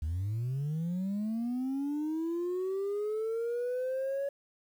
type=linear sweep; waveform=sine; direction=up; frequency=73.42 to 563 Hz; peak=-28 dBFS; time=0.02-4.29 s; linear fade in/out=5 ms; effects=tanh soft clip ceiling -29 dBFS + 10-bit